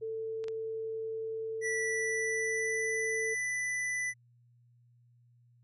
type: tone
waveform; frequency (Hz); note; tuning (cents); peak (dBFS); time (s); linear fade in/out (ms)
sine; 444.7; A4; +18; -34; 0.01-3.35; 20
type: clicks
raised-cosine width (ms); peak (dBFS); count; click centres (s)
0.2; -31 / -29; 2; 0.441 / 0.483
type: tone with pitch glide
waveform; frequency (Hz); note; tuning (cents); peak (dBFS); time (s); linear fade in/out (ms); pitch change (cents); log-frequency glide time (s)
square; 1961 to 1990.7; B6 to B6; -13 to +13; -32; 1.61-4.14; 50; +26; 1.8-2.92
effects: added 120 Hz sine -61 dBFS peak until 5.63 s + resampled to 24000 Hz